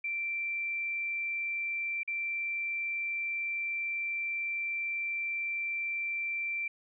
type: tone with dropouts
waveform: sine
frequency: 2349 Hz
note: D7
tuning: in tune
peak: -31 dBFS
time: 0.04-6.68 s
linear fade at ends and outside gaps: 5 ms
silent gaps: 2.033-2.076 s
effects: none